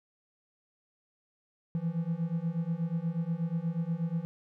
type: beating tone pair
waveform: triangle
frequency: 162.2 / 170.5 Hz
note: E3 / F3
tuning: -28 / -41 cents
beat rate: 8.3 Hz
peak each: -31 / -30 dBFS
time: 1.75-4.25 s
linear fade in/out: 0 ms
effects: none

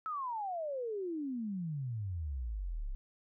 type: exponential sweep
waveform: sine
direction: down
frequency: 1318.5 to 31.11 Hz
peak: -35 dBFS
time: 0.06-2.95 s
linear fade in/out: 0 ms
effects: none

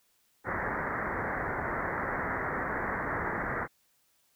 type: low-pass noise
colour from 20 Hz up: white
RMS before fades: -33 dBFS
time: 0.44-3.68 s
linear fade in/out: 50 ms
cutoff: 2000 Hz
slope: 96 dB/octave
effects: white hiss -70 dBFS RMS until 4.35 s

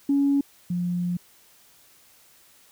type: tone pair in turn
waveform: sine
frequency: 280.3 / 176.58 Hz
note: C#4 / F3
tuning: +19 / +19 cents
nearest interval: minor sixth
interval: 800 cents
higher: first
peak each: -17 / -23 dBFS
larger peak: first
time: 0.09-0.41 / 0.7-1.17 s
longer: second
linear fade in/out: 5 ms
effects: tanh soft clip ceiling -13 dBFS + white hiss -56 dBFS RMS until 2.71 s

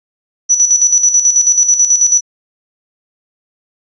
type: tone with tremolo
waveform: sine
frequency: 5920 Hz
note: F#8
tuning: in tune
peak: -5 dBFS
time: 0.49-2.21 s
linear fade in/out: 20 ms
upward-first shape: square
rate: 9.2 Hz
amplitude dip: 60%
effects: resampled to 16000 Hz

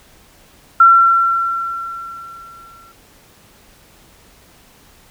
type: tone with exponential decay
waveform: sine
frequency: 1358 Hz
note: F6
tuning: 49 cents flat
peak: -3 dBFS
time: 0.8-2.92 s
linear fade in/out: 5 ms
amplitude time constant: 460 ms
effects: pink hiss -48 dBFS RMS until 5.1 s

